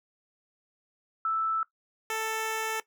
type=tone pair in turn; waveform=sine / 10% pulse; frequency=1318.5 / 441.7 Hz; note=E6 / A4; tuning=0 / +7 cents; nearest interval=octave + perfect fifth; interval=1893 cents; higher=first; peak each=-25 / -21 dBFS; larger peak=second; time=1.25-1.63 / 2.1-2.8 s; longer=second; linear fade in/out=2 ms; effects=noise-tail reverb RT60 0.1 s tail -17 dB re dry